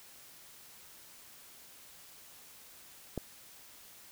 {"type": "click", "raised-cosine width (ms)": 2, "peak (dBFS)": -21, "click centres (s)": 3.177, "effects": ["white hiss -55 dBFS RMS until 4.11 s"]}